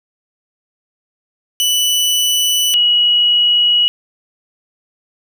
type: tone pair in turn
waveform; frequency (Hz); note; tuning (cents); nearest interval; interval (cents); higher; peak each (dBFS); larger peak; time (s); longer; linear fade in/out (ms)
sawtooth / sine; 2973 / 2913; F#7 / F#7; +8 / -28; unison; 36; first; -9; neither; 1.6-2.74 / 2.74-3.88; neither; 0
effects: 8-bit